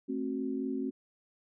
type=chord; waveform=sine; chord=F# diminished; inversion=first; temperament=just; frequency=222 / 266.4 / 370 Hz; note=A3 / C4 / F#4; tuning=+16 / +31 / 0 cents; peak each=-38 / -33 / -38 dBFS; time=0.08-0.91 s; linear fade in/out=20 ms; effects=none